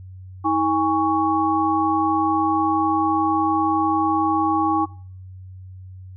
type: tone cluster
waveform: sine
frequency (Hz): 319.3 / 818 / 1114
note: D#4 / G#5 / C#6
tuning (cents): +45 / -26 / +8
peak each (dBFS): -21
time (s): 0.44-4.86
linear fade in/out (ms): 20
effects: noise-tail reverb RT60 0.5 s tail -21 dB re dry + added 93 Hz sine -36 dBFS peak until 6.16 s